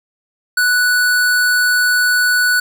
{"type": "tone", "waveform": "square", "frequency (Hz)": 1480, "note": "F#6", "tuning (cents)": 0, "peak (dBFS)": -12, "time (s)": [0.57, 2.6], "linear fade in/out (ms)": 5, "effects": ["7-bit"]}